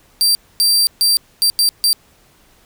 sawtooth tone bursts at uneven times, 4700 Hz, D8, 1 cent sharp, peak -8 dBFS, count 6, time 0.21-0.35 / 0.6-0.87 / 1.01-1.17 / 1.42-1.5 / 1.59-1.69 / 1.84-1.93 s, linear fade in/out 0 ms, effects pink hiss -52 dBFS RMS until 2.65 s

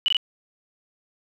sine tone bursts, 2960 Hz, F#7, in tune, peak -17 dBFS, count 3, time 0.06-0.168 s, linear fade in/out 0 ms, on 22 ms, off 21 ms, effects none

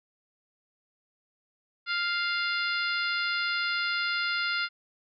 harmonic tone, 698.5 Hz, F5, in tune, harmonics 2 / 3 / 4 / 5 / 6 / 7, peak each -29 / -33 / -36 / -38 / -37 / -38 dBFS, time 1.86-4.69 s, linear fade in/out 50 ms, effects none

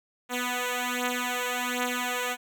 5% pulse beating tone pair, 246.9 / 248.2 Hz, B3 / B3, 0 / +9 cents, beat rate 1.3 Hz, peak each -18 / -20 dBFS, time 0.29-2.37 s, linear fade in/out 50 ms, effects none

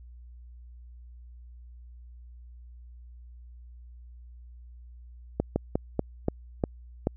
slowing click train, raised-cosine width 2 ms, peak -11 dBFS, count 7, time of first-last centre 5.4-7.071 s, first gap 160 ms, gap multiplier 1.22, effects added 60 Hz sine -45 dBFS peak until 7.16 s

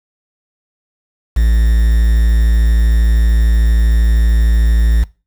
triangle tone with quantisation, 56.5 Hz, A1, 47 cents sharp, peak -6 dBFS, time 1.36-5.04 s, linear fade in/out 10 ms, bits 5, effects noise-tail reverb RT60 0.3 s tail -21 dB re dry

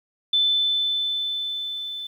sine tone with level ramp, 3520 Hz, A7, in tune, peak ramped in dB -16 to -30 dBFS, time 0.33-2.07 s, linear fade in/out 5 ms, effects 9-bit

